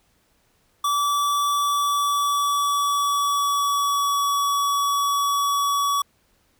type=tone with pitch glide; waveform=square; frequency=1154 to 1134.8 Hz; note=D6 to C#6; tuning=-31 to +40 cents; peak=-20 dBFS; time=0.84-6.02 s; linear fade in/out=5 ms; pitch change=-29 cents; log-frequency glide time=1.47-4.23 s; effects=pink hiss -64 dBFS RMS until 6.59 s